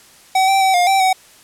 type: tone with pitch steps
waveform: square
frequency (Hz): 760 / 778 / 765 / 710 / 776 / 753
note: F#5 / G5 / G5 / F5 / G5 / F#5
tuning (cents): +46 / -13 / -42 / +28 / -18 / +30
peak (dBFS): -12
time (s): 0.35-1.13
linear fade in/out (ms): 5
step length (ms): 130
effects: white hiss -46 dBFS RMS until 1.43 s + low-pass 11000 Hz 12 dB/octave